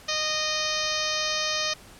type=harmonic tone with a mistuned harmonic; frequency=617 Hz; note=D#5; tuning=15 cents flat; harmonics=1 / 2 / 3 / 4 / 5 / 6 / 7 / 8 / 9 / 10; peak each=-34 / -34 / -34 / -34 / -34 / -34 / -34 / -34 / -34 / -34 dBFS; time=0.08-1.74 s; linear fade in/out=10 ms; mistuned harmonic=7; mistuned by=-18 cents; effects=pink hiss -49 dBFS RMS until 1.99 s + low-pass 12000 Hz 12 dB/octave